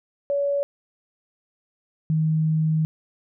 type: tone pair in turn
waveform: sine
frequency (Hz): 566 / 157.5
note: C#5 / D#3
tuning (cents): +36 / +21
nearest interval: octave + minor seventh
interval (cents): 2215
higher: first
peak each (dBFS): -20 / -18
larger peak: second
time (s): 0.3-0.63 / 2.1-2.85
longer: second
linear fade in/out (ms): 0
effects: none